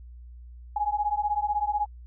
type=beating tone pair; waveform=sine; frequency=825 / 841 Hz; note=G#5 / G#5; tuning=-12 / +22 cents; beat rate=16 Hz; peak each=-27 dBFS; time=0.76-1.86 s; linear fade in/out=5 ms; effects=added 60 Hz sine -42 dBFS peak until 2.06 s